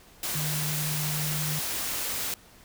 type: tone in noise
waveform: sine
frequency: 151.2 Hz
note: D#3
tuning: 49 cents flat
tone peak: -30 dBFS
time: 0.35-1.59 s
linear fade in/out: 2 ms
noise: white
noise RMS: -31 dBFS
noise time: 0.23-2.34 s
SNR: -2 dB
effects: pink hiss -54 dBFS RMS until 2.64 s